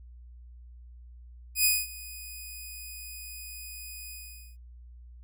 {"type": "tone with ADSR envelope", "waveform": "5% pulse", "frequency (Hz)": 2488, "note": "D#7", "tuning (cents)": -1, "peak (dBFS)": -10, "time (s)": [1.55, 4.57], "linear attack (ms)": 95, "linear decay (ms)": 220, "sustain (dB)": -21, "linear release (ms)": 460, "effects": ["added 60 Hz sine -46 dBFS peak until 5.23 s"]}